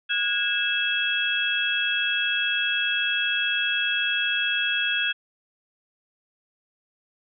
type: tone cluster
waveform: sine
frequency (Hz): 1446 / 1641 / 2631 / 3309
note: F#6 / G#6 / E7 / G#7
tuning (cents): -40 / -21 / -4 / -7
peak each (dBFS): -30 / -27 / -27 / -26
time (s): 0.09-5.13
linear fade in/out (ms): 20
effects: none

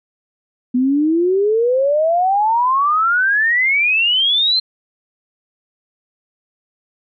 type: exponential sweep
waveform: sine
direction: up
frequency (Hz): 244.5 to 4186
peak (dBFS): -12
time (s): 0.74-4.6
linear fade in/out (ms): 10
effects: none

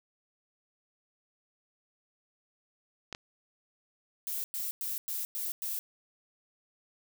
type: clicks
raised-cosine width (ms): 0.2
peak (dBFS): -21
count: 2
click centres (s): 3.127 / 3.149
type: noise bursts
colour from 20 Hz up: violet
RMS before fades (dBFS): -35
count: 6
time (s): 4.27-5.79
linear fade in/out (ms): 0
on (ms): 170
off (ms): 100
effects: none

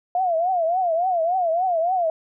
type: tone with vibrato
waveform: sine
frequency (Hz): 698.5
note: F5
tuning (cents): 0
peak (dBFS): -18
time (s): 0.15-2.1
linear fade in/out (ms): 2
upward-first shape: triangle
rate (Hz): 3.5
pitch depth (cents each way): 170
effects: none

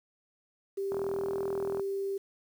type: tone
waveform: sine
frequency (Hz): 393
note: G4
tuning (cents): +4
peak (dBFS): -30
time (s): 0.77-2.18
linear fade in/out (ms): 10
type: click train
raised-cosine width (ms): 1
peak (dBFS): -24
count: 37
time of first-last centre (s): 0.92-1.796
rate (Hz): 41.1
effects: high-pass 100 Hz 12 dB/octave + 9-bit

